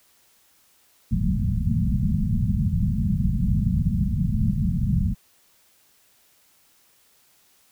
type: low-pass noise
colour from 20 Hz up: white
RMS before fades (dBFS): -22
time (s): 1.11-5.15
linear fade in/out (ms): 10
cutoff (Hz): 220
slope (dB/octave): 96
effects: white hiss -60 dBFS RMS until 7.71 s